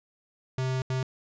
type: tone bursts at uneven times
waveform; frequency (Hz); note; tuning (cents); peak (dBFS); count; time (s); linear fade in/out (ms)
square; 130; C3; -11; -27; 2; 0.58-0.82 / 0.9-1.03; 2
effects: resampled to 16000 Hz